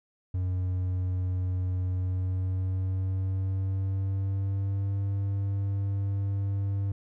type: tone with pitch glide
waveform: triangle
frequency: 91.8 to 98.96 Hz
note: F#2 to G2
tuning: -13 to +17 cents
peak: -24 dBFS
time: 0.34-6.92 s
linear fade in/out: 5 ms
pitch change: +130 cents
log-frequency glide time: 1.91-4.99 s
effects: none